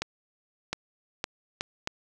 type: accelerating click train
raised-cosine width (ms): 0.2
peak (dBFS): -12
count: 5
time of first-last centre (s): 0.02-1.874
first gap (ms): 710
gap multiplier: 0.72
effects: none